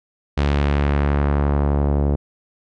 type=tone with low-pass filter sweep; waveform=sawtooth; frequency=71.6 Hz; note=D2; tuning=43 cents flat; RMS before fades=-18 dBFS; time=0.37-2.16 s; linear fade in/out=10 ms; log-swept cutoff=4000 to 560 Hz; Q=1; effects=none